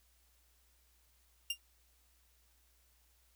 sawtooth tone with exponential decay, 2800 Hz, F7, 4 cents sharp, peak -27 dBFS, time 1.5-1.58 s, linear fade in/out 5 ms, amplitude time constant 16 ms, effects added 60 Hz sine -70 dBFS peak until 3.35 s + white hiss -72 dBFS RMS until 3.35 s

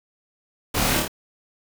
pink noise with echo, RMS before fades -24 dBFS, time 0.74-1 s, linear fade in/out 10 ms, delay 27 ms, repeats 3, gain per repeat -2 dB, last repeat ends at 1.081 s, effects none

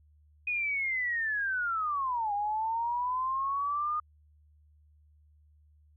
sine linear two-way sweep, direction down then up, 2489 to 807 to 1229 Hz, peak -28 dBFS, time 0.47-4 s, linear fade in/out 5 ms, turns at 2.33 s, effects added 75 Hz sine -59 dBFS peak until 5.96 s

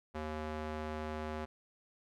square tone with band-pass filter, 77.3 Hz, D#2, 11 cents flat, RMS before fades -40 dBFS, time 0.14-1.46 s, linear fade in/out 20 ms, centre 760 Hz, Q 0.55, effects none

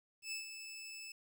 20% pulse tone with ADSR envelope, 2624 Hz, E7, 9 cents flat, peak -34 dBFS, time 0.22-1.12 s, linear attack 100 ms, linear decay 130 ms, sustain -8 dB, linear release 3 ms, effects 12-bit

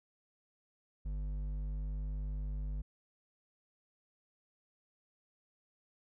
triangle tone with hard clipping, 50.2 Hz, G1, 42 cents sharp, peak -37 dBFS, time 1.05-2.82 s, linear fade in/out 10 ms, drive 11 dB, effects none

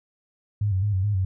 sine tone with vibrato, 98.8 Hz, G2, 14 cents sharp, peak -20 dBFS, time 0.61-1.25 s, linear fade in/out 5 ms, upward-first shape square, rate 4.7 Hz, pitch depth 84 cents each way, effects none

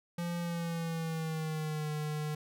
square tone with pitch glide, 172.2 to 151.65 Hz, F3 to D#3, -24 to -44 cents, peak -34 dBFS, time 0.18-2.35 s, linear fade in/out 5 ms, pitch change -220 cents, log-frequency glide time 0.4-1.9 s, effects none

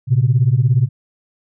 sine beating tone pair, 116.54 / 133.54 Hz, A#2 / C3, 0 / +36 cents, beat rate 17 Hz, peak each -13 dBFS, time 0.07-0.89 s, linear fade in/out 50 ms, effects tanh soft clip ceiling -4 dBFS

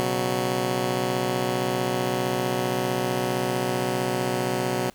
10% pulse chord, B suspended second, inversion none, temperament just, 123.47 / 138.9 / 185.21 Hz, B2 / C#3 / F#3, 0 / +4 / +2 cents, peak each -19 / -24 / -20 dBFS, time 0-4.9 s, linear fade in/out 0 ms, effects pink hiss -56 dBFS RMS until 4.94 s

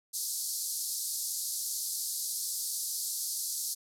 white band-pass noise, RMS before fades -35 dBFS, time 0.13-3.75 s, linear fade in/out 20 ms, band 4300 to 13000 Hz, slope 48 dB/octave, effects none

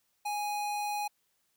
square tone, 829 Hz, G#5, 3 cents flat, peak -32 dBFS, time 0.25-1.08 s, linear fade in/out 10 ms, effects white hiss -75 dBFS RMS until 1.56 s

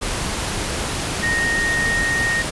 sine tone in noise, 1858 Hz, A#6, 6 cents flat, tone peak -18 dBFS, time 1.22-2.43 s, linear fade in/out 20 ms, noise pink, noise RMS -24 dBFS, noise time 0.01-2.51 s, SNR +3 dB, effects resampled to 24000 Hz

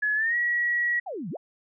sine tone with pitch glide, 1700 to 1919.2 Hz, G#6 to A#6, +40 to +50 cents, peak -22 dBFS, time 0.02-1 s, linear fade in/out 10 ms, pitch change +210 cents, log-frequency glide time 0.15-0.36 s
sine exponential two-way sweep, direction down then up, 844 to 146.83 to 844 Hz, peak -31 dBFS, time 1.06-1.37 s, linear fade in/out 10 ms, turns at 1.3 s
effects none

